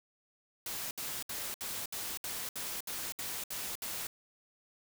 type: noise bursts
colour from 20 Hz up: white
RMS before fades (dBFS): -39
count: 11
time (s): 0.66-4.07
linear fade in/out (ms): 2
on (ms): 250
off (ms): 66
effects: none